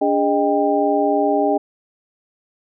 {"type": "tone cluster", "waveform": "sine", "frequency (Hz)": [287.4, 410.6, 617, 793], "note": ["D4", "G#4", "D#5", "G5"], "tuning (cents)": [-37, -20, -15, 20], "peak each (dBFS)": -20, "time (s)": [0.01, 1.58], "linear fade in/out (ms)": 10, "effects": []}